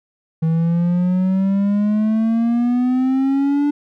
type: exponential sweep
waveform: triangle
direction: up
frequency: 160.2 to 292.5 Hz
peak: -12 dBFS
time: 0.42-3.71 s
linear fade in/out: 10 ms
effects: none